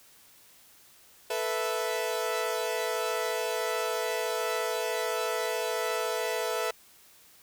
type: chord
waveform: sawtooth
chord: A suspended second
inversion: none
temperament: equal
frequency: 440 / 493.9 / 659.3 Hz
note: A4 / B4 / E5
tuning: 0 / 0 / 0 cents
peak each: -29 dBFS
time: 1.3-6.71 s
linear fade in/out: 5 ms
effects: white hiss -57 dBFS RMS until 7.42 s